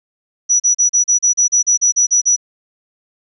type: tone bursts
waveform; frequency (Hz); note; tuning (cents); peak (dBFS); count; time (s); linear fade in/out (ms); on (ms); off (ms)
sine; 5880; F#8; -12; -9; 13; 0.49-2.364; 20; 110; 37
effects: none